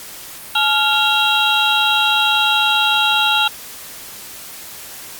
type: tone cluster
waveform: sine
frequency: 853 / 1395 / 2752 / 3253 / 3833 Hz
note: G#5 / F6 / F7 / G#7 / A#7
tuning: +46 / -2 / -26 / -37 / +47 cents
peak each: -19 dBFS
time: 0.55-3.48 s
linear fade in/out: 5 ms
effects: white hiss -34 dBFS RMS until 5.19 s + Opus 48 kbps